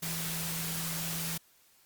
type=tone in noise; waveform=sine; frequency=164.81 Hz; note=E3; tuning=in tune; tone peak=-38 dBFS; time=0.02-1.38 s; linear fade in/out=10 ms; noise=white; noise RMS=-36 dBFS; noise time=0.02-1.38 s; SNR=-5 dB; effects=white hiss -64 dBFS RMS until 1.85 s + Opus 48 kbps